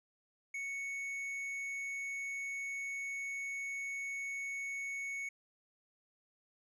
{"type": "tone with tanh clipping", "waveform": "sine", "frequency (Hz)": 2217, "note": "C#7", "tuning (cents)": 0, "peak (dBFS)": -39, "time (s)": [0.54, 5.29], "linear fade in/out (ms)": 5, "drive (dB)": 7, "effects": []}